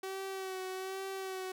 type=tone with vibrato; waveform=sawtooth; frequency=380 Hz; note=F#4; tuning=46 cents sharp; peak=-34 dBFS; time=0.03-1.52 s; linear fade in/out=5 ms; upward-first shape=sine; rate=1.2 Hz; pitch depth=29 cents each way; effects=none